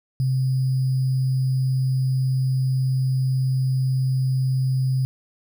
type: tone with sample-and-hold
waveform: sine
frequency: 130.9 Hz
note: C3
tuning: 1 cent sharp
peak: -18 dBFS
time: 0.2-5.05 s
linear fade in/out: 0 ms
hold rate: 4900 Hz
effects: none